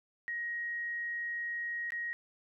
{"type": "tone with dropouts", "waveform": "sine", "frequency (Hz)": 1886, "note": "A#6", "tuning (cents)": 20, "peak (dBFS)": -34, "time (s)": [0.28, 2.13], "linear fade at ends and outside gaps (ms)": 0, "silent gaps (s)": [1.905, 1.921], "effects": []}